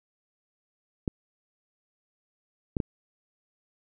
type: clicks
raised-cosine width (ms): 3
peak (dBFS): -14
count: 3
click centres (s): 1.078 / 2.768 / 2.802
effects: none